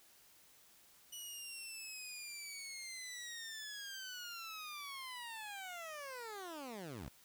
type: linear sweep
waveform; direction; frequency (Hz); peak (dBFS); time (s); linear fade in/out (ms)
15% pulse; down; 2951 to 51.91; -39; 1.12-7.09; 10
effects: white hiss -65 dBFS RMS until 7.24 s